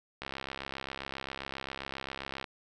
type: click train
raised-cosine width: 0.3 ms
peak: -21 dBFS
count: 151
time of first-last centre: 0.22-2.442 s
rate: 67.5 Hz
effects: none